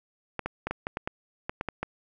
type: clicks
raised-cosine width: 0.5 ms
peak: -15 dBFS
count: 11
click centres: 0.393 / 0.46 / 0.67 / 0.71 / 0.869 / 0.971 / 1.075 / 1.495 / 1.611 / 1.687 / 1.83 s
effects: none